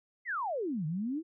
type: exponential two-way sweep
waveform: sine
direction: down then up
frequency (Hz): 2129 to 147.9 to 343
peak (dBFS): -31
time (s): 0.25-1.23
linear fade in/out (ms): 50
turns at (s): 0.86
effects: none